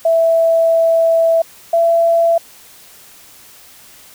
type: tone pair in turn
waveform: sine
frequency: 659.3 / 670.8 Hz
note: E5 / E5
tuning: 0 / +30 cents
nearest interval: unison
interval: 30 cents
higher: second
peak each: -9 dBFS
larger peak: neither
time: 0.05-1.42 / 1.73-2.38 s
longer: first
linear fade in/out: 5 ms
effects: white hiss -42 dBFS RMS until 4.14 s